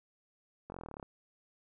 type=slowing click train; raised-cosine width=1 ms; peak=-30 dBFS; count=14; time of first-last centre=0.7-1.028 s; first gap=21 ms; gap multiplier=1.03; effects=none